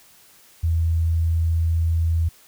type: tone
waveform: sine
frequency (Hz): 82.41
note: E2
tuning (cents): 0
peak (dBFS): -17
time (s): 0.63-2.29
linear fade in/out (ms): 10
effects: white hiss -52 dBFS RMS until 2.47 s